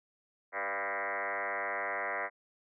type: tone with frequency modulation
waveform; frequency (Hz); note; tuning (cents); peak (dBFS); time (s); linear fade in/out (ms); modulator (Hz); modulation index
sine; 1293; E6; -34; -32; 0.52-2.3; 50; 99.8; 7.9
effects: none

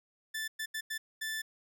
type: tone bursts at uneven times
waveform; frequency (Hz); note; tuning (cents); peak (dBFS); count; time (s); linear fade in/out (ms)
sawtooth; 1759; A6; -1; -31; 5; 0.34-0.48 / 0.59-0.66 / 0.74-0.81 / 0.9-0.98 / 1.21-1.42; 10
effects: none

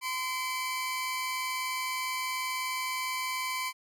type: tone pair together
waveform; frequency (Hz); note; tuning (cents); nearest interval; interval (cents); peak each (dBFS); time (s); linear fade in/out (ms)
sawtooth; 1027 / 2306; C6 / D7; -33 / -32; octave + major second; 1401; -29 / -32; 0.01-3.73; 50
effects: none

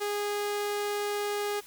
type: tone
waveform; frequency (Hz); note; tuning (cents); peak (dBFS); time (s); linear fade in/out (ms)
sawtooth; 411.8; G#4; -15; -25; 0-1.61; 20
effects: white hiss -51 dBFS RMS until 1.66 s

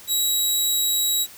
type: tone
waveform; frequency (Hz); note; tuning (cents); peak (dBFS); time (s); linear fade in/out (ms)
15% pulse; 3866; B7; -38; -12; 0.07-1.27; 50
effects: white hiss -44 dBFS RMS until 1.37 s

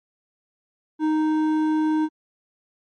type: tone with hard clipping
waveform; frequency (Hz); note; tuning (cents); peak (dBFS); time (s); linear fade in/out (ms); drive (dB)
sine; 310.7; D#4; -2; -20; 0.99-2.09; 50; 8
effects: MP3 48 kbps

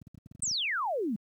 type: clicks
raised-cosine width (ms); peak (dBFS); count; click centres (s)
5; -34; 11; 0.017 / 0.071 / 0.146 / 0.177 / 0.261 / 0.314 / 0.351 / 0.396 / 0.433 / 0.477 / 0.513
type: exponential sweep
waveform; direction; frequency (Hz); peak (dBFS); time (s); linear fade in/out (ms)
sine; down; 8660 to 194.1; -28; 0.42-1.16; 5
effects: high-pass 100 Hz 12 dB/octave + 11-bit

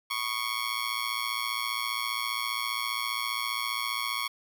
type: tone with amplitude modulation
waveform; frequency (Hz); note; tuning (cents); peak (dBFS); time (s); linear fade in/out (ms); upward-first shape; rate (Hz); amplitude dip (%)
15% pulse; 1105; C#6; -6; -19; 0.1-4.28; 10; sine; 115; 85
effects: none

